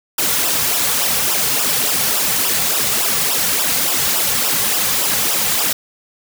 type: noise with flanger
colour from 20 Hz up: white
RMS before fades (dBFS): -17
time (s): 0.18-5.73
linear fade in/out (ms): 5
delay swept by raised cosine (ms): 0.46 to 3.26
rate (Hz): 3.5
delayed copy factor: -0.8
effects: none